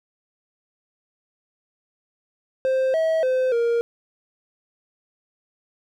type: tone with pitch steps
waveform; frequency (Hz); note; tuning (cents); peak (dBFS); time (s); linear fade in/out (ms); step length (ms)
triangle; 524 / 644 / 515 / 468.5; C5 / E5 / C5 / A#4; +2 / -41 / -28 / +9; -16; 2.65-3.81; 0; 290
effects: none